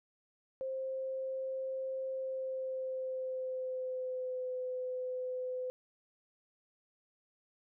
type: tone with pitch glide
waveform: sine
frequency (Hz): 527 to 507.3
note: C5 to B4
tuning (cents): +12 to +46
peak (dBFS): -35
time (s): 0.61-5.7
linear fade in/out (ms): 0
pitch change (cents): -66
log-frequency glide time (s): 2.1-4.52
effects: none